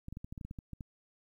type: clicks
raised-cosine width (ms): 5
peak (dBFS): -30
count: 12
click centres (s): 0.084 / 0.126 / 0.171 / 0.245 / 0.325 / 0.378 / 0.412 / 0.45 / 0.511 / 0.588 / 0.733 / 0.808
effects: 11-bit